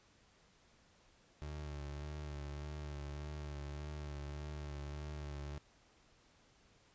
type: tone with vibrato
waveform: 30% pulse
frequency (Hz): 73.42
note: D2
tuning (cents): 0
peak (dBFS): -40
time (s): 1.42-5.58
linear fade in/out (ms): 0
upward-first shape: sine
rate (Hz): 1.7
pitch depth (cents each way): 43
effects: pink hiss -68 dBFS RMS until 6.94 s + resampled to 16000 Hz